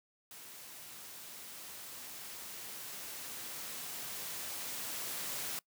white noise with level ramp, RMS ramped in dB -51 to -39 dBFS, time 0.31-5.59 s, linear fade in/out 2 ms, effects noise-tail reverb RT60 0.1 s tail -23 dB re dry + high-pass 100 Hz 12 dB/octave

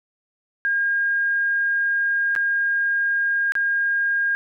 sine tone with dropouts, 1618 Hz, G#6, 46 cents flat, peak -18 dBFS, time 0.65-4.35 s, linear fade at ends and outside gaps 0 ms, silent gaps 2.352-2.362 / 3.521-3.553 s, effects none

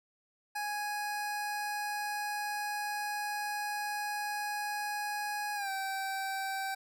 25% pulse tone with pitch glide, 830.6 to 775 Hz, G#5 to G5, 0 to -20 cents, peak -30 dBFS, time 0.55-6.75 s, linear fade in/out 10 ms, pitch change -120 cents, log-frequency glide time 5.55-5.7 s, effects none

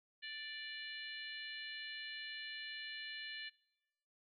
harmonic tone, 587.3 Hz, D5, in tune, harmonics 3 / 4 / 5 / 6 / 7, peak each -48 / -53 / -50 / -55 / -52 dBFS, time 0.22-3.5 s, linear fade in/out 20 ms, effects noise-tail reverb RT60 1.0 s tail -23 dB re dry

